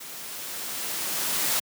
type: noise with level ramp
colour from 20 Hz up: white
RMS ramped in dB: -40 to -24 dBFS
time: 0-1.6 s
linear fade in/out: 10 ms
effects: high-pass 150 Hz 12 dB/octave